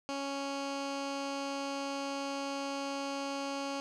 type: tone with low-pass filter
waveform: 15% pulse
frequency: 277.2 Hz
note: C#4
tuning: in tune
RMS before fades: -37 dBFS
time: 0.09-3.8 s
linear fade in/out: 0 ms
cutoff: 5700 Hz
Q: 1.6
effects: none